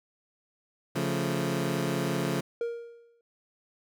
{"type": "chord", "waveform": "20% pulse", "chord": "Db augmented", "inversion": "none", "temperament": "equal with one note detuned", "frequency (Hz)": [139.23, 174.61, 220], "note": ["Db3", "F3", "A3"], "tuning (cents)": [8, 0, 0], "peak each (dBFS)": [-26, -26, -29], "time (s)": [0.95, 2.41], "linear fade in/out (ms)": 10}
{"type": "tone with exponential decay", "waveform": "triangle", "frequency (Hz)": 468.9, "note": "A#4", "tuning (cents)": 10, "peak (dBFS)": -24, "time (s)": [2.61, 3.21], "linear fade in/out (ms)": 2, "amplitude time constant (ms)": 130}
{"effects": []}